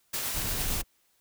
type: noise with tremolo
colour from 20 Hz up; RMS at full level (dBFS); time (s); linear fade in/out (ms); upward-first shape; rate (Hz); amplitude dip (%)
white; -31; 0.13-0.82; 10; triangle; 8.8; 30
type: noise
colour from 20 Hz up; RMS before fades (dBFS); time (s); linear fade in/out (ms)
brown; -33; 0.33-0.84; 50
effects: white hiss -69 dBFS RMS until 1.2 s